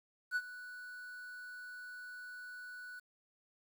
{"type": "tone with ADSR envelope", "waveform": "triangle", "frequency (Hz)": 1480, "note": "F#6", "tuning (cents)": 0, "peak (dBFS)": -28, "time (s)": [0.31, 3], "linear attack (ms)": 51, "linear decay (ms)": 47, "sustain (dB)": -16, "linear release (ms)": 14, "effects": ["10-bit"]}